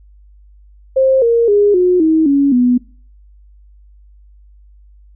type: tone with pitch steps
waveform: sine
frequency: 529 / 465.9 / 410.3 / 361.3 / 318.2 / 280.2 / 246.8 Hz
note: C5 / A#4 / G#4 / F#4 / D#4 / C#4 / B3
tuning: +19 / -1 / -21 / -41 / +39 / +19 / -1 cents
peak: -8 dBFS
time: 0.96-2.78 s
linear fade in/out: 10 ms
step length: 260 ms
effects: noise-tail reverb RT60 0.4 s tail -21 dB re dry + added 50 Hz sine -41 dBFS peak until 5.15 s